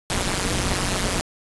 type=noise with amplitude modulation; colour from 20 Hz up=pink; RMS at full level=-19 dBFS; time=0.1-1.21 s; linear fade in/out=0 ms; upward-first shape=sine; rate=186 Hz; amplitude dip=100%; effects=resampled to 24000 Hz